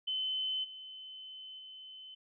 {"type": "tone with level steps", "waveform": "sine", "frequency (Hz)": 3048, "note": "G7", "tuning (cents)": -49, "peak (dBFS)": [-32, -45, -47], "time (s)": [0.07, 2.15], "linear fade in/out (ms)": 10, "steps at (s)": [0.63, 1.58], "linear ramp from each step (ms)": 20, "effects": []}